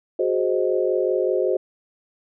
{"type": "chord", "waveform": "sine", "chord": "Ab dominant seventh", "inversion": "third", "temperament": "equal", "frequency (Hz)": [370, 415.3, 523.3, 622.3], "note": ["Gb4", "Ab4", "C5", "Eb5"], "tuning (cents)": [0, 0, 0, 0], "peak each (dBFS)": [-22, -25, -23, -27], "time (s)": [0.19, 1.57], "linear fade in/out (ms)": 5, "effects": []}